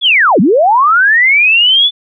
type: linear two-way sweep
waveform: sine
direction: down then up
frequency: 3505 to 164.81 to 3505 Hz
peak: -5 dBFS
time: 0.01-1.91 s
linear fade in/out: 50 ms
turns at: 0.4 s
effects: none